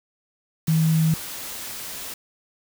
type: tone in noise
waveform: sine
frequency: 160 Hz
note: D#3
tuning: 49 cents sharp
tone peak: -16 dBFS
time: 0.68-1.14 s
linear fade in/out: 2 ms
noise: white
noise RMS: -34 dBFS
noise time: 0.67-2.14 s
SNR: +15 dB
effects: none